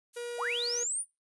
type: noise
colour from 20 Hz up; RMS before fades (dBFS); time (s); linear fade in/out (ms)
violet; -47; 0.13-0.84; 20
type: tone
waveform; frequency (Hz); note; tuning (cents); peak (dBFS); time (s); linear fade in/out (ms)
45% pulse; 478.7; A#4; +46; -36; 0.16-0.84; 10
type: linear sweep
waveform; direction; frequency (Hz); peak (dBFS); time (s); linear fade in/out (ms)
sine; up; 427 to 9790; -30; 0.37-1.05; 50
effects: noise-tail reverb RT60 0.2 s tail -18 dB re dry + resampled to 24000 Hz